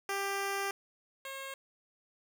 10% pulse tone pair in turn, 395.4 / 540.2 Hz, G4 / C#5, +15 / -45 cents, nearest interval perfect fourth, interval 540 cents, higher second, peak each -24 / -32 dBFS, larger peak first, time 0.09-0.71 / 1.25-1.54 s, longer first, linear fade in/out 2 ms, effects none

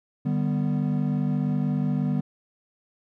triangle chord, G major, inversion second, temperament equal with one note detuned, 150.26 / 196 / 246.9 Hz, D3 / G3 / B3, +40 / 0 / 0 cents, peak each -23 / -25 / -25 dBFS, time 0.25-2.21 s, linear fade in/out 10 ms, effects tanh soft clip ceiling -12 dBFS

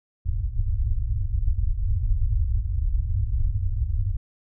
pink low-pass noise, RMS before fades -23 dBFS, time 0.25-4.17 s, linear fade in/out 10 ms, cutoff 110 Hz, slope 96 dB/octave, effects none

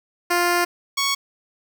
10% pulse tone pair in turn, 350 / 1111.2 Hz, F4 / C#6, +4 / +4 cents, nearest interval octave + minor sixth, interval 2000 cents, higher second, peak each -9 / -11 dBFS, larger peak first, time 0.3-0.65 / 0.97-1.15 s, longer first, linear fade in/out 10 ms, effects none

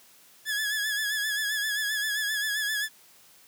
sawtooth tone with vibrato, 1700 Hz, G#6, 40 cents sharp, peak -23 dBFS, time 0.45-2.89 s, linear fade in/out 50 ms, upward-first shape sine, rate 7.6 Hz, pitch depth 55 cents each way, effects white hiss -56 dBFS RMS until 3.47 s + high-pass 100 Hz 12 dB/octave

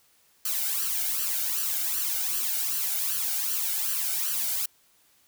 blue noise with flanger, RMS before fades -28 dBFS, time 0.45-4.66 s, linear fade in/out 5 ms, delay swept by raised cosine 0.67 to 1.38 ms, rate 2.6 Hz, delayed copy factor +0.75, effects white hiss -63 dBFS RMS until 5.27 s

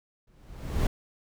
brown noise with exponential growth, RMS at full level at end -22 dBFS, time 0.27-0.87 s, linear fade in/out 5 ms, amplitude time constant 130 ms, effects none

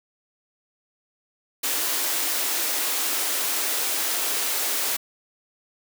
white high-pass noise, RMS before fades -25 dBFS, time 1.63-4.97 s, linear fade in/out 10 ms, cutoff 260 Hz, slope 96 dB/octave, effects none

